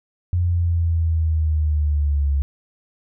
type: linear sweep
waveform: sine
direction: down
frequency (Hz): 88.7 to 69.3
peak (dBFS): -16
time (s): 0.33-2.42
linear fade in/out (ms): 0
effects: none